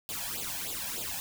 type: noise with flanger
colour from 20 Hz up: white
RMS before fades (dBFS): -36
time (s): 0.09-1.2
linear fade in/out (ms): 0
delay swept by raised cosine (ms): 0.25 to 1.25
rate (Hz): 3.3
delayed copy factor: +0.9
effects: none